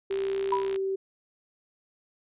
sine tone with pitch glide, 390.1 to 386.1 Hz, G4 to G4, -8 to -26 cents, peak -26 dBFS, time 0.1-0.96 s, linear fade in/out 10 ms, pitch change -18 cents, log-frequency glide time 0.62-0.8 s
click train, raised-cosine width 0.2 ms, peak -22 dBFS, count 42, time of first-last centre 0.11-0.76 s, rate 63.1 Hz
sine tone with exponential decay, 981 Hz, B5, 12 cents flat, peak -20 dBFS, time 0.52-0.75 s, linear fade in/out 5 ms, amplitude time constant 48 ms
effects resampled to 8000 Hz

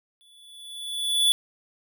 square tone with exponential growth, 3447 Hz, A7, 36 cents flat, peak -16 dBFS, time 0.21-1.32 s, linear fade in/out 0 ms, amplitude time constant 240 ms, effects none

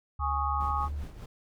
sine tone, 73.1 Hz, D2, 7 cents flat, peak -31 dBFS, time 0.19-1.04 s, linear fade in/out 5 ms
sine chord, Ab suspended fourth, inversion none, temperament just, 830.6 / 1107.5 / 1245.9 Hz, Ab5 / Db6 / Eb6, 0 / -2 / +2 cents, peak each -32 dBFS, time 0.19-0.89 s, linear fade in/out 50 ms
brown noise with tremolo, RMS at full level -41 dBFS, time 0.6-1.26 s, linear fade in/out 5 ms, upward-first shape sine, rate 5.1 Hz, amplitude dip 60%
effects none

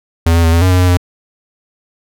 square tone with pitch steps, 83.1 / 84.3 / 81.9 / 84.3 / 92.3 / 91 / 90.4 / 88.9 Hz, E2 / E2 / E2 / E2 / F#2 / F#2 / F#2 / F2, +15 / +39 / -11 / +39 / -4 / -28 / -40 / +31 cents, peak -8 dBFS, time 0.26-0.972 s, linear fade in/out 5 ms, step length 89 ms, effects none

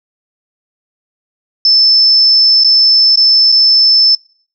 sine tone with dropouts, 5274 Hz, E8, in tune, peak -5 dBFS, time 1.65-4.15 s, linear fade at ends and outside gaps 2 ms, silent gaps 2.637-2.645 / 3.158-3.173 / 3.519-3.523 s, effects noise-tail reverb RT60 0.5 s tail -24 dB re dry

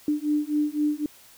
sine beating tone pair, 296.3 / 300.2 Hz, D4 / D4, +15 / +38 cents, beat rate 3.9 Hz, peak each -25 / -25 dBFS, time 0.08-1.06 s, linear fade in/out 2 ms, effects white hiss -52 dBFS RMS until 1.37 s

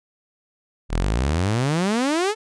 sawtooth exponential sweep, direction up, 37 to 448.8 Hz, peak -15 dBFS, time 0.89-2.35 s, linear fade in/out 50 ms, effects resampled to 22050 Hz

